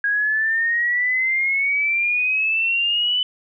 sine exponential sweep, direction up, 1636 to 3011 Hz, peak -17 dBFS, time 0.04-3.23 s, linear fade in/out 2 ms, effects none

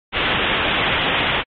white low-pass noise, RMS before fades -19 dBFS, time 0.12-1.44 s, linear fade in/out 50 ms, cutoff 3500 Hz, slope 96 dB/octave, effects MP3 32 kbps

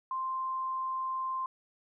sine tone, 1046.5 Hz, C6, in tune, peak -31 dBFS, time 0.11-1.46 s, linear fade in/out 2 ms, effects none

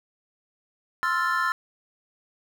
triangle chord, F major seventh, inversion second, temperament equal, 1046.5 / 1318.5 / 1396.9 / 1760 Hz, C6 / E6 / F6 / A6, 0 / 0 / 0 / 0 cents, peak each -26 dBFS, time 1.03-1.52 s, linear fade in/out 0 ms, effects 8-bit

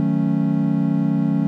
triangle chord, D# half-diminished seventh, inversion none, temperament equal, 155.56 / 185 / 220 / 277.2 Hz, D#3 / F#3 / A3 / C#4, 0 / 0 / 0 / 0 cents, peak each -20 dBFS, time 0-1.47 s, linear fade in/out 0 ms, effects none

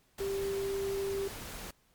sine tone in noise, 393.2 Hz, G4, 5 cents sharp, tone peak -31 dBFS, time 0.2-1.28 s, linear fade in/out 5 ms, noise pink, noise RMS -43 dBFS, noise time 0.18-1.71 s, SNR +9 dB, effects pink hiss -69 dBFS RMS until 1.94 s + MP3 96 kbps

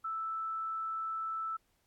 sine tone, 1318.5 Hz, E6, in tune, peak -34 dBFS, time 0.04-1.57 s, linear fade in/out 10 ms, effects pink hiss -75 dBFS RMS until 1.86 s + AAC 64 kbps

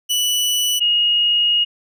sawtooth / sine tone pair in turn, 2960 / 2871 Hz, F#7 / F7, 0 / +47 cents, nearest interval minor second, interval 53 cents, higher first, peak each -13 dBFS, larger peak neither, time 0.09-0.8 / 0.8-1.65 s, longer second, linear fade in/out 20 ms, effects none

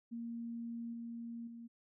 sine tone with level steps, 233.1 Hz, A#3, in tune, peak -40 / -42 / -47 dBFS, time 0.11-1.68 s, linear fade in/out 20 ms, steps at 0.93 / 1.47 s, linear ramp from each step 5 ms, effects none

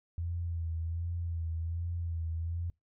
sine tone with vibrato, 83.8 Hz, E2, 29 cents sharp, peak -32 dBFS, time 0.18-2.7 s, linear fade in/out 0 ms, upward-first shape sine, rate 1.3 Hz, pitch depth 44 cents each way, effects noise-tail reverb RT60 0.2 s tail -26 dB re dry

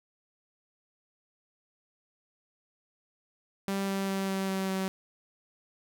sawtooth tone with pitch steps, 196 / 194.87 / 193.75 / 192.63 / 191.52 / 190.42 Hz, G3 / G3 / G3 / G3 / G3 / G3, 0 / -10 / -20 / -30 / -40 / -50 cents, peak -25 dBFS, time 3.68-4.88 s, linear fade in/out 0 ms, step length 200 ms, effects none

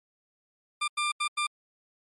20% pulse tone bursts at uneven times, 1192 Hz, D6, 25 cents sharp, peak -21 dBFS, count 4, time 0.81-0.88 / 0.97-1.12 / 1.2-1.28 / 1.37-1.47 s, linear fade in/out 10 ms, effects MP3 48 kbps

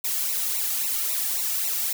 blue noise with flanger, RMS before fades -26 dBFS, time 0.04-1.93 s, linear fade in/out 5 ms, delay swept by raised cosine 0.61 to 2.01 ms, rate 3.7 Hz, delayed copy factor -1, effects none

